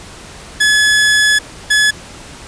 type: tone bursts at uneven times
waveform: sawtooth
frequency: 1705 Hz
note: G#6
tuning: 45 cents sharp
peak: -5 dBFS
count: 2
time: 0.6-1.39 / 1.7-1.91 s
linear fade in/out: 10 ms
effects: pink hiss -34 dBFS RMS until 2.47 s + resampled to 22050 Hz